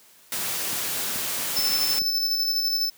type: noise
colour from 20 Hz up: white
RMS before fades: -28 dBFS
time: 0.32-1.99 s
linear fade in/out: 2 ms
type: click train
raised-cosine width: 3 ms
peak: -25 dBFS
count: 4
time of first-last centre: 0.73-2.018 s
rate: 2.33 Hz
type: tone with tremolo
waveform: square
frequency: 5274 Hz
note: E8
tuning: in tune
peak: -21 dBFS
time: 1.56-2.9 s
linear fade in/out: 10 ms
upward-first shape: square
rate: 12 Hz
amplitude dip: 30%
effects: white hiss -54 dBFS RMS until 2.97 s + high-pass 100 Hz 12 dB/octave